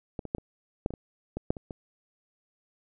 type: clicks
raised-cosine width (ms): 2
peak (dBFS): -20 / -24 / -14 / -28 / -13 / -23 / -24 / -19 / -11 / -26 / -24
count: 11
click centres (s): 0.192 / 0.253 / 0.349 / 0.383 / 0.861 / 0.906 / 0.938 / 1.37 / 1.505 / 1.568 / 1.708
effects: none